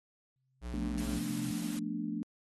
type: tone with exponential growth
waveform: sine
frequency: 130.81 Hz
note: C3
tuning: in tune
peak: -37 dBFS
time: 0.36-1.51 s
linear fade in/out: 0 ms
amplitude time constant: 250 ms
type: tone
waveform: square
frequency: 60.2 Hz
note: B1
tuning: 44 cents flat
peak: -38 dBFS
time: 0.61-1.21 s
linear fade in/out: 50 ms
type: chord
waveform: sine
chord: B half-diminished seventh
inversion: second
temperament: equal with one note detuned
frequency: 174.61 / 220 / 243 / 293.7 Hz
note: F3 / A3 / B3 / D4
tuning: 0 / 0 / -28 / 0 cents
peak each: -41 / -37 / -42 / -38 dBFS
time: 0.74-2.23 s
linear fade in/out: 0 ms
type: noise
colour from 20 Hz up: white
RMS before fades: -45 dBFS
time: 0.98-1.79 s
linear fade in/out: 0 ms
effects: AAC 32 kbps